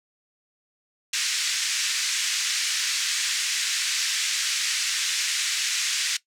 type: band-pass noise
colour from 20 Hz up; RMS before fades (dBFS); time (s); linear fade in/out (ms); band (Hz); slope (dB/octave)
white; -26; 1.13-6.17; 5; 1700 to 7300; 24
effects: noise-tail reverb RT60 0.1 s tail -18 dB re dry